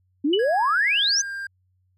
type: exponential sweep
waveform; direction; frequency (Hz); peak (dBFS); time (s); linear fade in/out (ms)
sine; up; 270 to 6410; -18; 0.24-1.22; 10
type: tone with exponential decay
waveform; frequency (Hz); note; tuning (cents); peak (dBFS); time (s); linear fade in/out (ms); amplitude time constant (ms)
sine; 2960; F#7; 0; -18; 0.33-0.45; 5; 25
type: tone with pitch glide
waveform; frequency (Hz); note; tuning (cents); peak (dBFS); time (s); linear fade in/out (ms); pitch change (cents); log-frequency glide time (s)
triangle; 1661.2 to 1594.5; G#6 to G6; 0 to +29; -27; 0.39-1.47; 5; -71; 0.85-1.32
effects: added 92 Hz sine -63 dBFS peak until 1.97 s